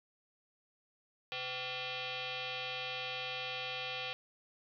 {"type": "tone with frequency modulation", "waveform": "sine", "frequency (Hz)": 130, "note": "C3", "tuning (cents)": -11, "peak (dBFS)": -37, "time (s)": [1.32, 4.13], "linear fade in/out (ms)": 0, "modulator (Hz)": 638, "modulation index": 5.8, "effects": []}